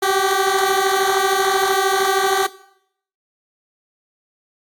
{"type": "beating tone pair", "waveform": "15% pulse", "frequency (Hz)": [380, 393], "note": ["F#4", "G4"], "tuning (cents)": [46, 4], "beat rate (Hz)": 13, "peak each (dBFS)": -12, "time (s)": [0.02, 2.47], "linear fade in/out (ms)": 10, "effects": ["noise-tail reverb RT60 0.7 s tail -18 dB re dry", "AAC 64 kbps"]}